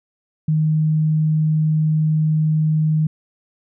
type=tone; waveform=sine; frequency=155.56 Hz; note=D#3; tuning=in tune; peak=-14 dBFS; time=0.48-3.07 s; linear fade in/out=5 ms; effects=none